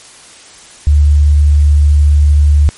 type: tone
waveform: sine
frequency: 73.42 Hz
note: D2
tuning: in tune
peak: -4 dBFS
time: 0.87-2.69 s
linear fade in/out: 0 ms
effects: white hiss -37 dBFS RMS until 2.77 s + MP3 48 kbps